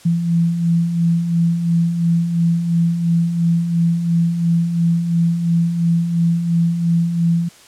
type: beating tone pair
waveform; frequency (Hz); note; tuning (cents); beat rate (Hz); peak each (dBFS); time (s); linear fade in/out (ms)
sine; 166.3 / 169.2; E3 / E3; +16 / +45; 2.9; -23 / -14; 0.05-7.49; 10
effects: white hiss -45 dBFS RMS until 7.67 s + low-pass 9000 Hz 12 dB/octave